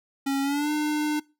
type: tone with pitch glide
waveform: square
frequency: 274.5 to 301.1 Hz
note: C#4 to D4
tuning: -17 to +43 cents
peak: -24 dBFS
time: 0.26-1.2 s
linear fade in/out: 10 ms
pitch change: +160 cents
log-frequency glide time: 0.42-0.7 s
effects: noise-tail reverb RT60 0.3 s tail -23 dB re dry